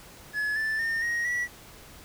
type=tone with pitch steps; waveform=triangle; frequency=1703 / 1760 / 1818.9 / 1879.8 / 1942.7 Hz; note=G#6 / A6 / A#6 / A#6 / B6; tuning=+43 / 0 / -43 / +14 / -29 cents; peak=-24 dBFS; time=0.33-1.48 s; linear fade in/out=50 ms; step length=230 ms; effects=pink hiss -49 dBFS RMS until 2.04 s